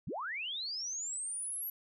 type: linear sweep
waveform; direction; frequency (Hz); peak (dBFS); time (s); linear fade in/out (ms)
sine; up; 80 to 11840; -36; 0.07-1.7; 5
effects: none